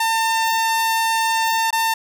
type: tone with dropouts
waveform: sawtooth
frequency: 901 Hz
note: A5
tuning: 41 cents sharp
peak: -13 dBFS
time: 0-1.94 s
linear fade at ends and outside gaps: 5 ms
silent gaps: 1.707-1.727 s
effects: 9-bit